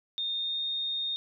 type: tone with pitch glide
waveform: sine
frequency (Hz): 3655 to 3680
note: A#7 to A#7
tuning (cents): -35 to -23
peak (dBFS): -29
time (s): 0.18-1.16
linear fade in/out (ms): 0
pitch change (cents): +12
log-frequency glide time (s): 0.35-0.67
effects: none